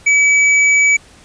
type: tone with hard clipping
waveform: sine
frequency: 2287 Hz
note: D7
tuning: 47 cents flat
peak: -10 dBFS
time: 0.06-0.97 s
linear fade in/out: 10 ms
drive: 9 dB
effects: pink hiss -44 dBFS RMS until 1.24 s + resampled to 22050 Hz